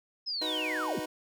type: linear sweep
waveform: sine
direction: down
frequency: 5230 to 61.1 Hz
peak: -31 dBFS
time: 0.26-1 s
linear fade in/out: 20 ms
type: chord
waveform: 25% pulse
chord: B major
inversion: first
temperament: equal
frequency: 311.1 / 370 / 493.9 Hz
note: D#4 / F#4 / B4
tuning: 0 / 0 / 0 cents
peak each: -32 / -38 / -35 dBFS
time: 0.41-1.06 s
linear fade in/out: 10 ms
effects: none